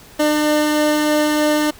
25% pulse tone pair together, 301.6 / 600 Hz, D4 / D5, +46 / +37 cents, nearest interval octave, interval 1191 cents, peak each -11 / -20 dBFS, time 0.19-1.71 s, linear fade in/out 10 ms, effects pink hiss -43 dBFS RMS until 1.79 s

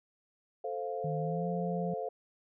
sine chord, F major, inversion first, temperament equal, 440 / 523.3 / 698.5 Hz, A4 / C5 / F5, 0 / 0 / 0 cents, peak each -38 dBFS, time 0.64-2.09 s, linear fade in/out 5 ms
sine tone with pitch glide, 155.56 to 174.61 Hz, D#3 to F3, 0 to 0 cents, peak -33 dBFS, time 1.04-1.94 s, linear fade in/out 5 ms, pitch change +200 cents, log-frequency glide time 1.18-1.47 s
effects none

